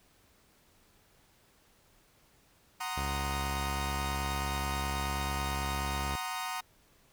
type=chord; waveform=sawtooth; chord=C half-diminished seventh; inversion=second; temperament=equal with one note detuned; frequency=743.4 / 932.3 / 1046.5 / 1244.5 Hz; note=Gb5 / Bb5 / C6 / Eb6; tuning=+8 / 0 / 0 / 0 cents; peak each=-36 / -35 / -39 / -36 dBFS; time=2.8-6.61 s; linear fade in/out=10 ms
type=tone; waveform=sawtooth; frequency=69.3 Hz; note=C#2; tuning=in tune; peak=-30 dBFS; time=2.97-6.16 s; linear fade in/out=5 ms
effects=pink hiss -65 dBFS RMS until 7.12 s